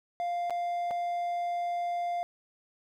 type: tone with dropouts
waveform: triangle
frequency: 698.5 Hz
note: F5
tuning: in tune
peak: -27 dBFS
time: 0.2-2.23 s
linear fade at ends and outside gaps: 0 ms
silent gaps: 0.498-0.506 / 0.908-0.911 s
effects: none